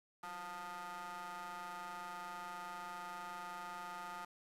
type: ring-modulated tone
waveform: 30% pulse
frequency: 174.61 Hz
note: F3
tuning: in tune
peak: -39 dBFS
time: 0.23-4.25 s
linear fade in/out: 5 ms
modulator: 1060 Hz
effects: resampled to 32000 Hz + 11-bit